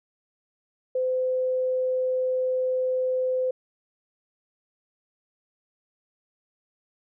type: tone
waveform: sine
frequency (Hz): 512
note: C5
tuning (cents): -38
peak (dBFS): -22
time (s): 0.95-3.51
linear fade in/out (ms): 5
effects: none